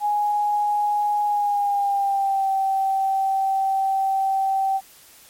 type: tone with pitch glide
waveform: sine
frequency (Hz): 830.6 to 775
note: G#5 to G5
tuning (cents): 0 to -20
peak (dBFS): -18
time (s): 0-4.81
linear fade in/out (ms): 50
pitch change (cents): -120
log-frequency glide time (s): 1.25-2.5
effects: white hiss -49 dBFS RMS until 5.29 s + MP3 64 kbps